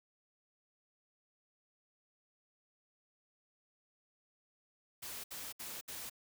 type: noise bursts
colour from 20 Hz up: white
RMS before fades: -45 dBFS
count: 4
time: 5.02-6.098 s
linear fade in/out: 10 ms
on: 220 ms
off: 66 ms
effects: none